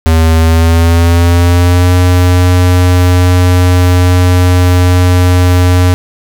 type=tone with pitch glide; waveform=square; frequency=81 to 89.88 Hz; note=E2 to F#2; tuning=-30 to -50 cents; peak=-5 dBFS; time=0.06-5.94 s; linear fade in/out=0 ms; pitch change=+180 cents; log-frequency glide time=0.38-1.93 s; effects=none